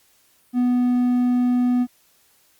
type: tone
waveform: triangle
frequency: 246.9 Hz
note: B3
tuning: in tune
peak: -14 dBFS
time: 0.53-1.87 s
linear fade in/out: 50 ms
effects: white hiss -59 dBFS RMS until 2.59 s + Opus 48 kbps